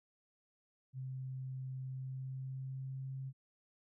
sine tone with pitch glide, 130.81 to 133.33 Hz, C3 to C3, 0 to +33 cents, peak -40 dBFS, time 0.93-3.33 s, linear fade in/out 50 ms, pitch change +33 cents, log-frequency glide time 1.84-3.14 s, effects none

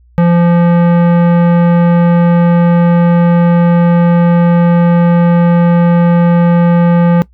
sine tone with tanh clipping, 172.2 Hz, F3, 24 cents flat, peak -7 dBFS, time 0.18-7.22 s, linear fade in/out 0 ms, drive 17 dB, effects noise-tail reverb RT60 0.1 s tail -20 dB re dry + added 60 Hz sine -42 dBFS peak until 7.33 s

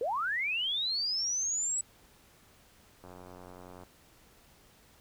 sine linear sweep, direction up, 431.7 to 7902 Hz, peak -29 dBFS, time 0.01-1.81 s, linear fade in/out 2 ms
click train, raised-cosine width 1 ms, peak -35 dBFS, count 73, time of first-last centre 3.04-3.835 s, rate 90.6 Hz
effects pink hiss -61 dBFS RMS until 5 s

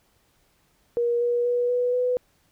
sine tone with pitch steps, 475.1 / 480.6 / 486.2 / 491.9 / 497.6 Hz, A#4 / B4 / B4 / B4 / B4, +33 / -47 / -27 / -7 / +13 cents, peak -20 dBFS, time 0.97-2.17 s, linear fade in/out 0 ms, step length 240 ms, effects pink hiss -65 dBFS RMS until 2.51 s

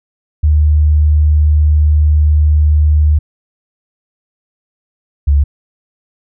sine tone pair in turn, 75.6 / 71.11 Hz, D#2 / C#2, -49 / +45 cents, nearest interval minor second, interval 106 cents, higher first, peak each -6 dBFS, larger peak neither, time 0.43-3.19 / 5.27-5.44 s, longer first, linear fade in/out 10 ms, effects none

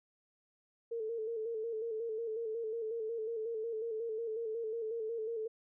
sine tone with vibrato, 449.8 Hz, A4, 38 cents sharp, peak -35 dBFS, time 0.91-5.48 s, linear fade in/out 10 ms, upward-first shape square, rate 5.5 Hz, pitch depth 51 cents each way, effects none

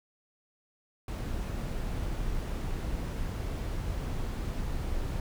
brown noise, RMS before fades -33 dBFS, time 1.08-5.2 s, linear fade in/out 2 ms, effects none

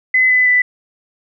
sine tone with pitch steps, 2026 / 2007 / 1988.9 Hz, B6 / B6 / B6, +44 / +27 / +12 cents, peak -9 dBFS, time 0.14-0.62 s, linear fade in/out 5 ms, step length 160 ms, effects none

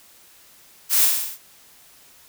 blue noise with echo, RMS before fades -18 dBFS, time 0.89-1.09 s, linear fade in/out 50 ms, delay 49 ms, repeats 6, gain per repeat -3 dB, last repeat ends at 1.384 s, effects white hiss -51 dBFS RMS until 2.28 s

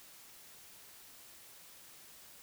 silence, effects white hiss -56 dBFS RMS until 2.42 s

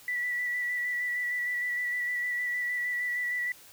sine tone with vibrato, 1961 Hz, B6, 13 cents flat, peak -28 dBFS, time 0.08-3.52 s, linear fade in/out 2 ms, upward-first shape square, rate 6.5 Hz, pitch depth 15 cents each way, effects white hiss -53 dBFS RMS until 3.72 s

